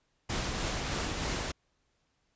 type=noise with tremolo; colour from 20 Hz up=pink; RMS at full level=-32 dBFS; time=0.29-1.52 s; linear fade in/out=10 ms; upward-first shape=triangle; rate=3.2 Hz; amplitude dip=30%; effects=pink hiss -75 dBFS RMS until 2.35 s + resampled to 16000 Hz